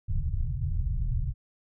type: low-pass noise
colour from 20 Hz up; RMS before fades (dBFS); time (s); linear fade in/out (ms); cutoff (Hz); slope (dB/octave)
pink; -28; 0.08-1.34; 20; 140; 48
effects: none